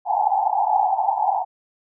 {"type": "band-pass noise", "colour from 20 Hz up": "pink", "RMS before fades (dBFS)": -20, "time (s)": [0.05, 1.45], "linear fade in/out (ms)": 50, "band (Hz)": [740, 880], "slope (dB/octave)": 96, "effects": []}